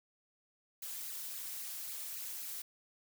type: noise with flanger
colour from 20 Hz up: blue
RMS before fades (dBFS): -43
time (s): 0.82-2.62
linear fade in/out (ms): 5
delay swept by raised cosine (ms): 0.43 to 5.63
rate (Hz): 3.7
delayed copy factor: +0.95
effects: none